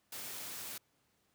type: noise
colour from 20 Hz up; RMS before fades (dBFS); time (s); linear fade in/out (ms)
white; -44; 0.12-0.78; 5
effects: pink hiss -75 dBFS RMS until 1.34 s + high-pass 80 Hz 12 dB/octave